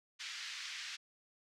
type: band-pass noise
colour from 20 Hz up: pink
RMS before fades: -45 dBFS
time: 0.19-0.97 s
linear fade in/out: 20 ms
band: 1700 to 5900 Hz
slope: 24 dB/octave
effects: none